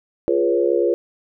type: chord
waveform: sine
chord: C# dominant seventh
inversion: first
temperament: equal with one note detuned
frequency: 349.2 / 415.3 / 486 / 554.4 Hz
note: E#4 / G#4 / B4 / C#5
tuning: 0 / 0 / -28 / 0 cents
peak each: -19 / -22 / -20 / -23 dBFS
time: 0.28-0.94 s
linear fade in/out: 0 ms
effects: none